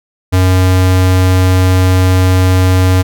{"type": "tone", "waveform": "square", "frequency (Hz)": 92.5, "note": "F#2", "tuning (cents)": 0, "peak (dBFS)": -7, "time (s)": [0.32, 3.03], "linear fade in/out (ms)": 20, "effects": []}